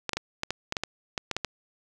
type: clicks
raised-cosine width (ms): 0.2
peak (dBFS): -11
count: 12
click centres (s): 0.093 / 0.133 / 0.17 / 0.434 / 0.506 / 0.724 / 0.768 / 0.836 / 1.178 / 1.313 / 1.366 / 1.447
effects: none